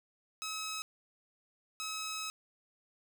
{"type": "tone bursts at uneven times", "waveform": "10% pulse", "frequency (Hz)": 1283, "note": "E6", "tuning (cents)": -47, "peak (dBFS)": -29, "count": 2, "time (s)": [[0.42, 0.82], [1.8, 2.3]], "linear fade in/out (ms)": 0, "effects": []}